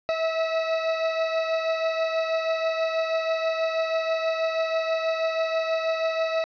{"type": "beating tone pair", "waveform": "40% pulse", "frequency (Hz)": [648, 654.2], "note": ["E5", "E5"], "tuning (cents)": [-30, -13], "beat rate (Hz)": 6.2, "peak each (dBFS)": [-23, -30], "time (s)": [0.09, 6.44], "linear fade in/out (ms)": 0, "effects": ["resampled to 11025 Hz", "9-bit"]}